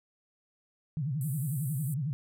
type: tone with vibrato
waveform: sine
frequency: 142.1 Hz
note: C#3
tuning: 43 cents sharp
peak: -29 dBFS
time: 0.97-2.13 s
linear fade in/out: 0 ms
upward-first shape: sine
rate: 11 Hz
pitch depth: 230 cents each way
type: band-pass noise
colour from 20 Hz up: white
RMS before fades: -45 dBFS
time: 1.21-1.94 s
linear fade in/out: 2 ms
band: 8000 to 15000 Hz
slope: 96 dB/octave
effects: none